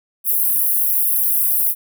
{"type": "high-pass noise", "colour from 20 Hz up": "pink", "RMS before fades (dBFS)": -17, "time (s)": [0.24, 1.75], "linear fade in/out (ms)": 50, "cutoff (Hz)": 11000, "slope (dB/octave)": 48, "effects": []}